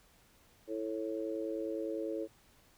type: harmonic tone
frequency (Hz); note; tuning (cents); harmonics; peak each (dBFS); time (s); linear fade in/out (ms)
109.9; A2; -2; 3 / 4 / 5; -38 / -39 / -40; 0.67-2.28; 50
effects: pink hiss -65 dBFS RMS until 2.77 s